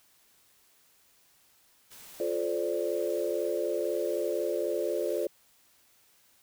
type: noise with tremolo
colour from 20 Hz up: white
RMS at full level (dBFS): -49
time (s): 1.9-5.27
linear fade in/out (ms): 20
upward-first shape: triangle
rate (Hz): 1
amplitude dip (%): 25
type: chord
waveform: sine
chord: D minor seventh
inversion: first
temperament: equal with one note detuned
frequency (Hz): 349.2 / 431.4 / 523.3 / 587.3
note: F4 / A4 / C5 / D5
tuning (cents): 0 / -34 / 0 / 0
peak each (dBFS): -33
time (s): 2.2-5.27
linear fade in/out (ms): 2
effects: white hiss -64 dBFS RMS until 6.42 s